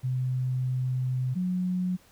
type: tone pair in turn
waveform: sine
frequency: 128 / 182.13 Hz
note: C3 / F#3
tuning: -38 / -27 cents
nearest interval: tritone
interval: 611 cents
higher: second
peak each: -25 dBFS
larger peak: neither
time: 0.03-1.35 / 1.35-1.97 s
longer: first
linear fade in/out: 20 ms
effects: pink hiss -59 dBFS RMS until 2.11 s